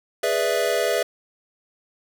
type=chord; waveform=square; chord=E dominant seventh; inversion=first; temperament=equal; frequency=415.3 / 493.9 / 587.3 / 659.3 Hz; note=G#4 / B4 / D5 / E5; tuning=0 / 0 / 0 / 0 cents; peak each=-27 / -26 / -27 / -25 dBFS; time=0.23-1.03 s; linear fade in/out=5 ms; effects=none